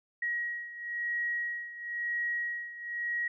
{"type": "beating tone pair", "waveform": "sine", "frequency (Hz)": [1900, 1900.99], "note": ["A#6", "A#6"], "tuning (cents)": [33, 33], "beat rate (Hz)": 0.99, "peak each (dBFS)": [-33, -37], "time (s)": [0.22, 3.28], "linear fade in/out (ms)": 5, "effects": []}